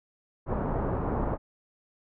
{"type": "low-pass noise", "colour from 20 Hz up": "pink", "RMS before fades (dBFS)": -29, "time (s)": [0.46, 1.38], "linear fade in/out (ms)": 50, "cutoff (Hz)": 1100, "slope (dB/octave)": 24, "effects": []}